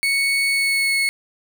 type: tone with pitch glide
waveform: 35% pulse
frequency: 2217 to 2192 Hz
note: C#7 to C#7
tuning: 0 to -20 cents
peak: -15 dBFS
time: 0.03-1.09 s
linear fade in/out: 0 ms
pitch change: -20 cents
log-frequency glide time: 0.49-0.97 s
effects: none